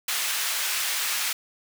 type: high-pass noise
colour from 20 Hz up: pink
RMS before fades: -27 dBFS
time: 0.08-1.33 s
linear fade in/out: 5 ms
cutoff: 1700 Hz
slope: 12 dB/octave
effects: none